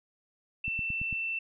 sine tone, 2677 Hz, E7, 26 cents sharp, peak -30 dBFS, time 0.64-1.39 s, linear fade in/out 5 ms
click train, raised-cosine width 5 ms, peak -27 dBFS, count 5, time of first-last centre 0.68-1.127 s, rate 8.94 Hz
effects none

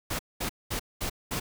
pink noise bursts, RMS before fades -31 dBFS, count 5, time 0.1-1.4 s, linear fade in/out 10 ms, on 92 ms, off 210 ms, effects none

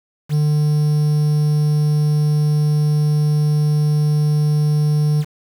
triangle tone with quantisation, 150 Hz, D3, 37 cents sharp, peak -11 dBFS, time 0.29-5.25 s, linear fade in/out 50 ms, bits 6, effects none

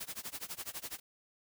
white noise with tremolo, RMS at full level -40 dBFS, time 0-1 s, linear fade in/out 10 ms, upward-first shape sine, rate 12 Hz, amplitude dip 95%, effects none

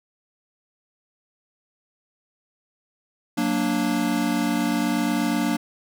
square chord, Gb augmented, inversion none, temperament equal, 185 / 233.1 / 293.7 Hz, Gb3 / Bb3 / D4, 0 / 0 / 0 cents, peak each -29 / -25 / -25 dBFS, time 3.37-5.57 s, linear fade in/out 10 ms, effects none

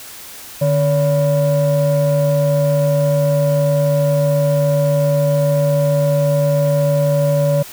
triangle ring-modulated tone, 210.2 Hz, G#3, 21 cents sharp, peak -7 dBFS, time 0.61-7.63 s, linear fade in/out 10 ms, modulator 359 Hz, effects white hiss -35 dBFS RMS until 7.72 s

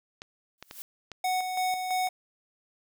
clicks, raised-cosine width 0.2 ms, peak -23 dBFS, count 4, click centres 0.219 / 0.626 / 0.711 / 1.117 s
blue noise with exponential growth, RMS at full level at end -38 dBFS, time 0.58-0.82 s, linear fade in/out 0 ms, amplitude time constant 52 ms
square tone with tremolo, 740 Hz, F#5, in tune, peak -26 dBFS, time 1.24-2.09 s, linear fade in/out 5 ms, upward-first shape square, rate 3 Hz, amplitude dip 45%
effects none

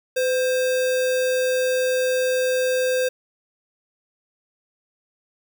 sine tone with sample-and-hold, 509 Hz, C5, 48 cents flat, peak -18 dBFS, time 0.16-3.09 s, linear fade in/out 10 ms, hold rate 2100 Hz, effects none

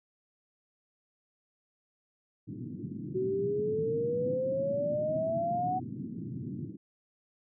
pink band-pass noise, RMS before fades -39 dBFS, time 2.47-6.77 s, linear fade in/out 20 ms, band 110 to 330 Hz, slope 48 dB/octave
sine exponential sweep, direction up, 370 to 749 Hz, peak -28 dBFS, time 3.14-5.8 s, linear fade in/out 20 ms
effects none

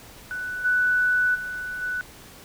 sine tone with level steps, 1487 Hz, F#6, 8 cents sharp, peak -28 / -18 / -29 / -25 dBFS, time 0.31-2.01 s, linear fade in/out 0 ms, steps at 0.64 / 1.34 / 1.81 s, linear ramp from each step 20 ms, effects pink hiss -46 dBFS RMS until 2.44 s

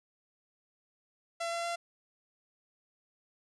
sawtooth tone with pitch steps, 676 / 680.7 / 685.4 Hz, E5 / F5 / F5, +43 / -45 / -33 cents, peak -29 dBFS, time 1.4-1.76 s, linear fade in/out 10 ms, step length 120 ms, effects resampled to 22050 Hz

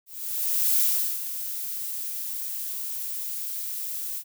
violet noise with ADSR envelope, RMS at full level -21 dBFS, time 0.06-4.24 s, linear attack 730 ms, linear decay 400 ms, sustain -11 dB, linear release 63 ms, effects none

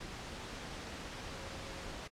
sine tone in noise, 543 Hz, C#5, 36 cents flat, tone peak -55 dBFS, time 1.32-1.94 s, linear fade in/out 10 ms, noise pink, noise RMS -45 dBFS, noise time 0-2.08 s, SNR -13 dB, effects low-pass 6000 Hz 12 dB/octave + AAC 64 kbps

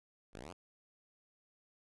5% pulse exponential sweep, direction up, 44.2 to 100 Hz, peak -36 dBFS, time 0.33-0.53 s, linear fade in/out 10 ms, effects resampled to 24000 Hz

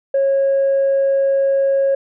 sine tone, 547 Hz, C#5, 23 cents flat, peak -11 dBFS, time 0.14-1.95 s, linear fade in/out 5 ms, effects tanh soft clip ceiling -10 dBFS

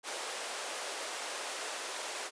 pink high-pass noise, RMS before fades -39 dBFS, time 0.03-2.31 s, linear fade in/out 50 ms, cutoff 440 Hz, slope 24 dB/octave, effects resampled to 22050 Hz

